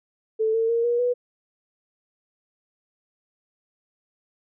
sine tone with pitch steps, 440 / 452.1 / 464.6 / 477.3 / 490.5 Hz, A4 / A4 / A#4 / A#4 / B4, 0 / +47 / -6 / +41 / -12 cents, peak -19 dBFS, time 0.39-1.14 s, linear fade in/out 20 ms, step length 150 ms, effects none

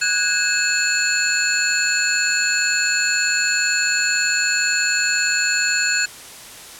sine tone cluster, 1478 / 1636 / 2593 / 4329 / 7130 Hz, F#6 / G#6 / E7 / C#8 / A8, -2 / -26 / -29 / -42 / +22 cents, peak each -23 dBFS, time 0.01-6.06 s, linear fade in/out 10 ms, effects white hiss -38 dBFS RMS until 6.79 s + low-pass 11000 Hz 12 dB/octave

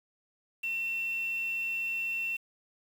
sine tone with quantisation, 2704 Hz, E7, 43 cents sharp, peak -30 dBFS, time 0.63-2.37 s, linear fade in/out 10 ms, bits 8, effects none

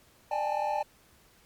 triangle tone cluster, 598 / 797 / 835 / 877 Hz, D5 / G5 / G#5 / A5, +31 / +28 / +9 / -6 cents, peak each -31 dBFS, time 0.31-0.83 s, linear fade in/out 5 ms, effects pink hiss -61 dBFS RMS until 1.45 s + MP3 96 kbps

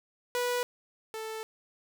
sawtooth tone pair in turn, 490 / 440.6 Hz, B4 / A4, -14 / +2 cents, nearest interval major second, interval 184 cents, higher first, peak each -24 / -32 dBFS, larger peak first, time 0.35-0.63 / 1.14-1.43 s, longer second, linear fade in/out 0 ms, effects none

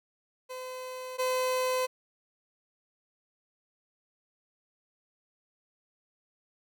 30% pulse tone pair in turn, 511 / 511 Hz, C5 / C5, -41 / -41 cents, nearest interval unison, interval 0 cents, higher neither, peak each -35 / -24 dBFS, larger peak second, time 0.49-1.18 / 1.18-1.87 s, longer neither, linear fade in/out 20 ms, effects none

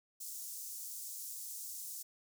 pink high-pass noise, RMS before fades -45 dBFS, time 0.2-2.03 s, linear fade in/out 10 ms, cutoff 6400 Hz, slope 24 dB/octave, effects none

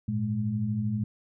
sine tone cluster, 102.3 / 115 / 210.6 Hz, G#2 / A#2 / G#3, -26 / -23 / +24 cents, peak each -36 / -29 / -29 dBFS, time 0.08-1.04 s, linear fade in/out 5 ms, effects none

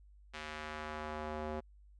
square tone with band-pass filter sweep, 76.6 Hz, D#2, 27 cents flat, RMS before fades -42 dBFS, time 0.33-1.61 s, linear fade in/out 20 ms, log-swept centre 2400 to 560 Hz, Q 0.95, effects added 50 Hz sine -57 dBFS peak until 1.99 s + resampled to 22050 Hz

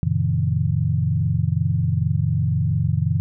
sine chord, F# dominant seventh, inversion none, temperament equal with one note detuned, 92.5 / 116.54 / 138.59 / 161.24 Hz, F#2 / A#2 / C#3 / E3, 0 / 0 / 0 / -38 cents, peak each -23 dBFS, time 0.03-3.2 s, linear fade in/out 0 ms, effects none

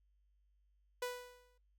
sawtooth tone with exponential decay, 493.7 Hz, B4, 1 cent flat, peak -32 dBFS, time 1.02-1.58 s, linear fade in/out 5 ms, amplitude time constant 120 ms, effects noise-tail reverb RT60 0.3 s tail -26 dB re dry + added 50 Hz sine -70 dBFS peak until 1.78 s

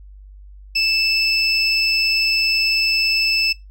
triangle tone pair together, 2637 / 5247 Hz, E7 / E8, 0 / -9 cents, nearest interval octave, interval 1191 cents, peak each -17 dBFS, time 0.75-3.53 s, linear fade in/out 10 ms, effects noise-tail reverb RT60 0.2 s tail -22 dB re dry + added 49 Hz sine -38 dBFS peak until 3.7 s

